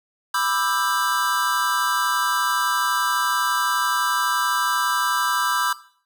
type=chord; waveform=square; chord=E minor seventh; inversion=second; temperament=just; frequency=988.9 / 1186.7 / 1318.5 / 1582.2 Hz; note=B5 / D6 / E6 / G6; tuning=+2 / +18 / 0 / +16 cents; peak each=-26 dBFS; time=0.34-5.73 s; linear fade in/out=5 ms; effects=noise-tail reverb RT60 0.5 s tail -17 dB re dry